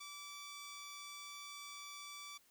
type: tone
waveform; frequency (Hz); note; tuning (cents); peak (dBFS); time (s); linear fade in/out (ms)
10% pulse; 1157; D6; -26; -40; 0-2.38; 10
effects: white hiss -70 dBFS RMS until 2.5 s